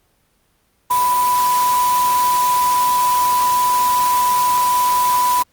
sine tone in noise, 991 Hz, B5, 6 cents sharp, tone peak -13 dBFS, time 0.9-5.43 s, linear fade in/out 10 ms, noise white, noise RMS -25 dBFS, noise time 0.9-5.43 s, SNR +9 dB, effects pink hiss -61 dBFS RMS until 5.52 s + Opus 24 kbps

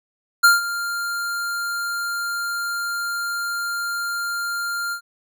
square tone with ADSR envelope, 1396.9 Hz, F6, in tune, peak -9 dBFS, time 0.43-5.01 s, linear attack 15 ms, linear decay 160 ms, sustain -15 dB, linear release 87 ms, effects none

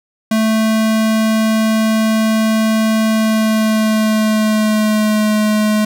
square tone with pitch glide, 220 to 213.2 Hz, A3 to G#3, 0 to +46 cents, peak -12 dBFS, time 0.31-5.85 s, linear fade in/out 5 ms, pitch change -54 cents, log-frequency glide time 3.08-5.37 s, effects none

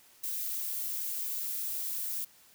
violet noise, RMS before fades -35 dBFS, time 0.23-2.25 s, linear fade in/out 10 ms, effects white hiss -60 dBFS RMS until 2.54 s

